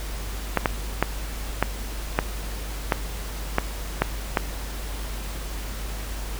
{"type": "clicks", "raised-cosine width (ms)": 0.5, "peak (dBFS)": -3, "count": 9, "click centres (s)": [0.573, 0.658, 1.026, 1.626, 2.189, 2.922, 3.584, 4.02, 4.372], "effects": ["added 50 Hz sine -30 dBFS peak until 6.39 s", "pink hiss -37 dBFS RMS until 6.39 s"]}